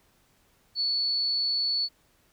sine tone, 4435 Hz, C#8, in tune, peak -24 dBFS, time 0.75-1.89 s, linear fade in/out 50 ms, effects pink hiss -65 dBFS RMS until 2.32 s

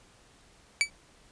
sawtooth tone with exponential decay, 2298 Hz, D7, 38 cents flat, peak -14 dBFS, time 0.81-0.9 s, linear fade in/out 0 ms, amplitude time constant 19 ms, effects pink hiss -59 dBFS RMS until 1.31 s + resampled to 22050 Hz

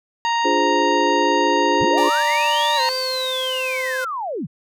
harmonic tone, 932.3 Hz, A#5, in tune, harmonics 1 / 2 / 3 / 4 / 5 / 7, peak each -18 / -26 / -28 / -33 / -34 / -37 dBFS, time 0.25-2.89 s, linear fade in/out 0 ms
sine chord, D half-diminished seventh, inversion none, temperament equal, 293.7 / 349.2 / 415.3 / 523.3 Hz, D4 / F4 / Ab4 / C5, 0 / 0 / 0 / 0 cents, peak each -23 dBFS, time 0.44-2.1 s, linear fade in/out 20 ms
sine linear two-way sweep, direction up then down, 36.71 to 4688 to 109 Hz, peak -23 dBFS, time 1.8-4.47 s, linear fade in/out 20 ms, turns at 2.96 s
sawtooth tone with pitch glide, 587.3 to 517.2 Hz, D5 to C5, 0 to -20 cents, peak -20 dBFS, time 1.97-4.05 s, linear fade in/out 10 ms, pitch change -220 cents, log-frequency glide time 2.76-2.81 s
effects none

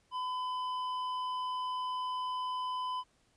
triangle tone with hard clipping, 1008 Hz, B5, 35 cents sharp, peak -35 dBFS, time 0.11-3.04 s, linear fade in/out 50 ms, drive 11 dB, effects pink hiss -71 dBFS RMS until 3.36 s + resampled to 22050 Hz

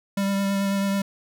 square tone with vibrato, 197.4 Hz, G3, 12 cents sharp, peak -22 dBFS, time 0.17-1.02 s, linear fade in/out 5 ms, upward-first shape triangle, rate 9.2 Hz, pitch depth 17 cents each way, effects none

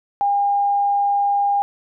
sine tone, 807 Hz, G#5, 50 cents flat, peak -15 dBFS, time 0.21-1.62 s, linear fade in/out 0 ms, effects none

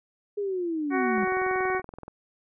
sine linear sweep, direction down, 416.7 to 197.8 Hz, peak -26 dBFS, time 0.37-1.25 s, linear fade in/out 10 ms
harmonic tone, 372.8 Hz, F#4, 13 cents sharp, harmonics 1 / 2 / 3 / 4 / 5 / 6, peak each -27 / -30 / -32 / -33 / -34 / -35 dBFS, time 0.9-1.82 s, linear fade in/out 50 ms
click train, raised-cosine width 1 ms, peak -26 dBFS, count 20, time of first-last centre 1.18-2.08 s, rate 21.1 Hz
effects none

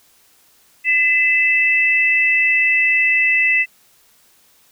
sine tone pair together, 2019 / 2637 Hz, B6 / E7, +38 / 0 cents, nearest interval perfect fourth, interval 462 cents, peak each -15 dBFS, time 0.84-3.66 s, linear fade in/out 50 ms, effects white hiss -54 dBFS RMS until 4.71 s

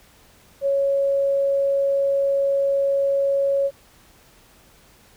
sine tone, 554 Hz, C#5, 1 cent flat, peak -17 dBFS, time 0.61-3.71 s, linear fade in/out 50 ms, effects pink hiss -53 dBFS RMS until 5.16 s

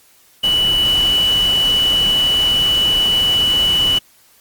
sine tone in noise, 2960 Hz, F#7, in tune, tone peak -12 dBFS, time 0.43-3.99 s, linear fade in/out 10 ms, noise pink, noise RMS -26 dBFS, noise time 0.43-3.99 s, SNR +11 dB, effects white hiss -51 dBFS RMS until 4.4 s + Opus 48 kbps

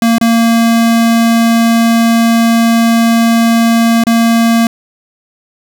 square tone with dropouts, 230.1 Hz, A#3, 22 cents flat, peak -7 dBFS, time 0.02-4.67 s, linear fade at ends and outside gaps 2 ms, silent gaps 0.183-0.212 / 4.038-4.068 s, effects none

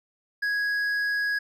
sine tone with hard clipping, 1661.2 Hz, G#6, in tune, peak -25 dBFS, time 0.42-1.39 s, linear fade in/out 10 ms, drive 5 dB, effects none

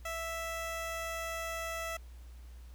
15% pulse tone, 659.3 Hz, E5, in tune, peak -30 dBFS, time 0.05-1.97 s, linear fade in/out 5 ms, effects added 60 Hz sine -47 dBFS peak until 2.74 s + pink hiss -64 dBFS RMS until 2.74 s

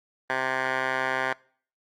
10% pulse tone with band-pass filter, 130.81 Hz, C3, in tune, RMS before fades -27 dBFS, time 0.3-1.33 s, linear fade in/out 0 ms, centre 1400 Hz, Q 4, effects noise-tail reverb RT60 0.5 s tail -24 dB re dry + Opus 24 kbps

